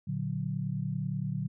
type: chord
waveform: sine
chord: Bb augmented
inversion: none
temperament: equal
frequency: 116.54 / 146.83 / 185 Hz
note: Bb2 / D3 / F#3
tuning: 0 / 0 / 0 cents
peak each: -36 / -33 / -35 dBFS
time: 0.07-1.48 s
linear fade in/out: 10 ms
effects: none